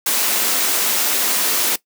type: high-pass noise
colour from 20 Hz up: white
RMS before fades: -18 dBFS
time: 0.06-1.76 s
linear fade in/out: 5 ms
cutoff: 200 Hz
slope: 96 dB/octave
effects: noise-tail reverb RT60 0.1 s tail -19 dB re dry